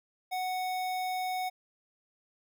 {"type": "tone with notch filter", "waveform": "square", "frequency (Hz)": 740, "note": "F#5", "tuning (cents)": 0, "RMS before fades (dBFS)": -33, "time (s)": [0.31, 1.5], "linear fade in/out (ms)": 20, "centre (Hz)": 7700, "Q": 2, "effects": []}